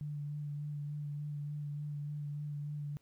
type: tone with vibrato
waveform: sine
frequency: 146.83 Hz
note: D3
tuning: in tune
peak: -37 dBFS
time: 0.01-2.97 s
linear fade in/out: 0 ms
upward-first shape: sine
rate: 3.4 Hz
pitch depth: 19 cents each way
effects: pink hiss -74 dBFS RMS until 3.01 s